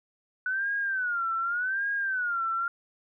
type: tone with vibrato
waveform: sine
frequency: 1480 Hz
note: F#6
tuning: in tune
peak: -26 dBFS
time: 0.46-2.68 s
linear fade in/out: 2 ms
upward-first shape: sine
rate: 0.86 Hz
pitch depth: 170 cents each way
effects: none